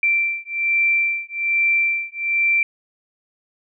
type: beating tone pair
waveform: sine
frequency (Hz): 2349 / 2350.2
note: D7 / D7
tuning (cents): 0 / +1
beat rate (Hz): 1.2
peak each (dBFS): -20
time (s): 0.03-2.63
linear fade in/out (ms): 2
effects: none